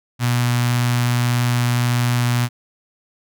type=tone with notch filter; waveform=sawtooth; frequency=121.7 Hz; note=B2; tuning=25 cents flat; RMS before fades=-18 dBFS; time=0.19-2.49 s; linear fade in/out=50 ms; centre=440 Hz; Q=0.55; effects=none